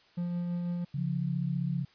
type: tone with tremolo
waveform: triangle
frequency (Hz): 174.61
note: F3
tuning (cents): 0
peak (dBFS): -27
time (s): 0.17-0.85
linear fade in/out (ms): 10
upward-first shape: triangle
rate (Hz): 6.1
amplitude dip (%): 25
type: tone with pitch glide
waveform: sine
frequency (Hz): 140.3 to 139.17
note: C#3 to C#3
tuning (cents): +21 to +7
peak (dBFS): -31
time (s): 0.94-1.85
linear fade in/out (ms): 5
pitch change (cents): -14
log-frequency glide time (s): 1.07-1.48
type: tone with vibrato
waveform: sine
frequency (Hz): 174.61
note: F3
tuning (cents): 0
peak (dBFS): -31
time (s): 0.95-1.85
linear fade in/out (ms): 50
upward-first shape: triangle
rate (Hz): 6.9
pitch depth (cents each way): 11
effects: white hiss -62 dBFS RMS until 1.94 s + resampled to 11025 Hz